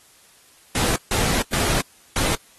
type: noise bursts at uneven times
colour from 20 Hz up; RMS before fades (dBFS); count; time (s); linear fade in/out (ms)
pink; -22; 4; 0.75-0.96 / 1.11-1.42 / 1.53-1.81 / 2.16-2.35; 2
effects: white hiss -53 dBFS RMS until 2.58 s + AAC 32 kbps